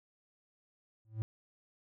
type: tone with exponential growth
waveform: triangle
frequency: 110 Hz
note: A2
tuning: in tune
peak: -27 dBFS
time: 1.05-1.22 s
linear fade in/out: 0 ms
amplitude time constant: 36 ms
effects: none